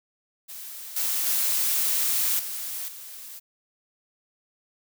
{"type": "noise with level steps", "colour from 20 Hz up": "blue", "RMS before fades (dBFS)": [-39, -26, -24, -33, -41], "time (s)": [0.48, 3.4], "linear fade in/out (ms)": 20, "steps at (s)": [0.96, 1.26, 2.39, 2.88], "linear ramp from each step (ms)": 5, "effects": []}